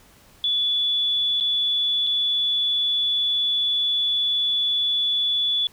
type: tone with dropouts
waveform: sine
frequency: 3439 Hz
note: A7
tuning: 40 cents flat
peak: -19 dBFS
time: 0.44-5.67 s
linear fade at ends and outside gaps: 1 ms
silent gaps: 1.401-1.408 / 2.067-2.07 s
effects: pink hiss -53 dBFS RMS until 5.72 s